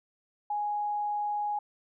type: tone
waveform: sine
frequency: 830.6 Hz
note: G#5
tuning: in tune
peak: -28 dBFS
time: 0.5-1.59 s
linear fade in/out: 5 ms
effects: none